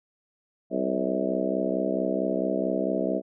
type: harmonic tone with a mistuned harmonic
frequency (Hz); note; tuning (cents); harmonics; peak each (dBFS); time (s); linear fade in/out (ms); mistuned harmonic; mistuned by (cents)
64.5; C2; -24; 3 / 4 / 5 / 6 / 7 / 8 / 9 / 10; -32 / -31 / -31 / -33 / -33 / -35 / -34 / -30; 0.7-3.22; 50; 9; -42
effects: none